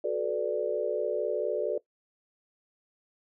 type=chord; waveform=sine; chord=B minor seventh; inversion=second; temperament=equal with one note detuned; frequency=370 / 434.4 / 493.9 / 587.3 Hz; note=F#4 / A4 / B4 / D5; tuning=0 / -22 / 0 / 0 cents; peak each=-34 / -31 / -33 / -31 dBFS; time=0.04-1.78 s; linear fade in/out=5 ms; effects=noise-tail reverb RT60 0.1 s tail -19 dB re dry